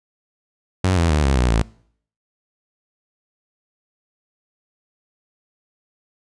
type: tone with pitch steps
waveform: sawtooth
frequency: 93.1 / 83.91 / 75.62 / 68.15 / 61.42 / 55.36 Hz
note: F#2 / E2 / D#2 / C#2 / B1 / A1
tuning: +11 / +31 / -49 / -29 / -9 / +11 cents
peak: -11 dBFS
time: 0.84-1.62 s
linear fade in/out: 5 ms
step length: 130 ms
effects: noise-tail reverb RT60 0.6 s tail -23 dB re dry + resampled to 22050 Hz